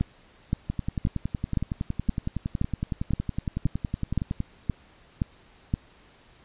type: two click trains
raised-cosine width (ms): 5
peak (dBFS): -11 / -15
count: 12 / 41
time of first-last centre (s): 0.01-5.739 / 0.7-4.404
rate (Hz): 1.92 / 10.8
effects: pink hiss -56 dBFS RMS until 6.44 s + resampled to 8000 Hz